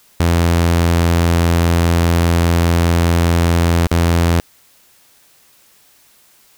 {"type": "tone with dropouts", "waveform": "sawtooth", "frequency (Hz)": 84.9, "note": "F2", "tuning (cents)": -48, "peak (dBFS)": -7, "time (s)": [0.2, 4.4], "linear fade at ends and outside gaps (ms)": 0, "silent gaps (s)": [3.868, 3.915], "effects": ["white hiss -51 dBFS RMS until 6.57 s"]}